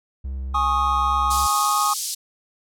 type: tone with vibrato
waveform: triangle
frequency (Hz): 66.2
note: C2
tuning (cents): +21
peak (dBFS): -24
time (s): 0.24-1.47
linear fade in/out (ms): 10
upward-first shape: square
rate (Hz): 3.7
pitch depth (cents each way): 12
type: chord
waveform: triangle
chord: Ab suspended fourth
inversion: none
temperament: equal with one note detuned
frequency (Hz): 830.6 / 1096.6 / 1244.5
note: Ab5 / Db6 / Eb6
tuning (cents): 0 / -19 / 0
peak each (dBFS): -23 / -21 / -19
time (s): 0.54-1.94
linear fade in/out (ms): 10
type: band-pass noise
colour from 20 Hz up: pink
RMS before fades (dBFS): -28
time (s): 1.3-2.15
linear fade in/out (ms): 10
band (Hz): 4500 to 12000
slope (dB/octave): 24
effects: none